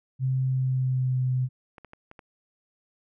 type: tone with pitch glide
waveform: sine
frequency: 130.81 to 127.97 Hz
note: C3 to C3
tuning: 0 to -38 cents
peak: -22 dBFS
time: 0.19-1.49 s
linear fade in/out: 50 ms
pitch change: -38 cents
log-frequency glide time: 0.44-1.27 s
type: clicks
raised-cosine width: 0.5 ms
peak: -30 dBFS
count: 5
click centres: 1.782 / 1.847 / 1.934 / 2.114 / 2.192 s
effects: none